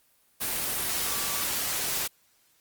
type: tone in noise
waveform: sine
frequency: 1155 Hz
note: D6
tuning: 29 cents flat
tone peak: -40 dBFS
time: 1.04-1.45 s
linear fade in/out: 20 ms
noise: white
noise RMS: -29 dBFS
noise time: 0.4-2.08 s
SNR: -14 dB
effects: white hiss -65 dBFS RMS until 2.6 s + Opus 24 kbps